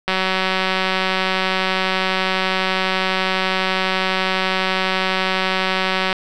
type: click train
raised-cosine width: 0.3 ms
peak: -3 dBFS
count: 1138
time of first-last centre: 0.08-6.128 s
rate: 188 Hz
effects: none